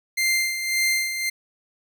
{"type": "tone with tremolo", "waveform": "sawtooth", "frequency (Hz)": 2093, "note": "C7", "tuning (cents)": 0, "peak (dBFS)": -15, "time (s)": [0.17, 1.3], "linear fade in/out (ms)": 10, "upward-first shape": "sine", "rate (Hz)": 1.8, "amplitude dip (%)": 60, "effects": []}